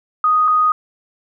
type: tone pair in turn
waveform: sine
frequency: 1244.5 / 1244.5 Hz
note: D#6 / D#6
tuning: 0 / 0 cents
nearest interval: unison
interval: 0 cents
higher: neither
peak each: -11 dBFS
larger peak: neither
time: 0.24-0.48 / 0.48-0.72 s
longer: neither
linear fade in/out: 2 ms
effects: none